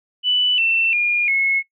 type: tone with pitch steps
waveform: sine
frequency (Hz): 2980 / 2686 / 2421 / 2181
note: F#7 / E7 / D#7 / C#7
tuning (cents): +12 / +32 / -48 / -29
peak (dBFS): -15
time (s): 0.23-1.63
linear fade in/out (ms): 50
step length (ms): 350
effects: noise-tail reverb RT60 0.1 s tail -19 dB re dry

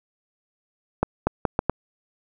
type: accelerating click train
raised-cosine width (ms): 1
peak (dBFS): -5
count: 5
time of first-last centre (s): 1.03-1.696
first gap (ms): 240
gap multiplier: 0.76
effects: none

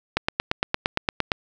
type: click train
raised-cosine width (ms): 0.3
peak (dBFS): -4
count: 11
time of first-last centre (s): 0.17-1.318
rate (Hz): 8.71
effects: none

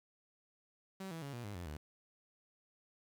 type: tone with pitch steps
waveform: sawtooth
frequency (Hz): 191.5 / 163.85 / 140.19 / 119.94 / 102.62 / 87.8 / 75.12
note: G3 / E3 / C#3 / A#2 / G#2 / F2 / D2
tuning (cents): -40 / -10 / +20 / +50 / -20 / +10 / +40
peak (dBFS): -39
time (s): 1-1.77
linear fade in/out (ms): 5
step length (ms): 110
effects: 11-bit

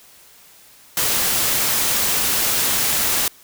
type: noise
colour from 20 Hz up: white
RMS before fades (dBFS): -19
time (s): 0.97-3.28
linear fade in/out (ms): 2
effects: white hiss -48 dBFS RMS until 3.43 s

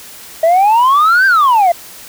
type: exponential two-way sweep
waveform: sine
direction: up then down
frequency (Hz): 637 to 1600 to 666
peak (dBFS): -4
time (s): 0.43-1.72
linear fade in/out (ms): 5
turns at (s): 1.26
effects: tanh soft clip ceiling -5 dBFS + white hiss -34 dBFS RMS until 2.08 s

